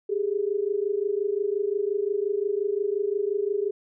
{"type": "tone pair together", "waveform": "sine", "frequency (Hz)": [394.3, 420], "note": ["G4", "G#4"], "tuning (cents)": [10, 19], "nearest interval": "minor second", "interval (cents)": 109, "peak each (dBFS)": -26, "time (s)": [0.09, 3.71], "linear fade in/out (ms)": 10, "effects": []}